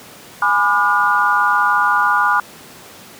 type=chord; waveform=sine; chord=G# diminished seventh; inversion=none; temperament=just; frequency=830.6 / 996.7 / 1196.1 / 1435.3 Hz; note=G#5 / B5 / D6 / F6; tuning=0 / +16 / +31 / +47 cents; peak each=-20 / -18 / -17 / -16 dBFS; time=0.42-2.4 s; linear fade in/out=2 ms; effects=pink hiss -39 dBFS RMS until 3.19 s + high-pass 150 Hz 12 dB/octave